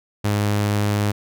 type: tone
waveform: sawtooth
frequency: 103.4 Hz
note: G#2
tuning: 7 cents flat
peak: -14 dBFS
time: 0.24-1.12 s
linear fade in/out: 10 ms
effects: none